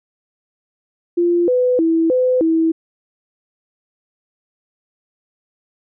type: tone with pitch steps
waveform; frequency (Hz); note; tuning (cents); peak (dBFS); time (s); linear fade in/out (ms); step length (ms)
sine; 346.5 / 499.8 / 327.4 / 507 / 324.9; F4 / B4 / E4 / B4 / E4; -14 / +21 / -12 / +45 / -25; -12; 1.17-2.72; 10; 310
effects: none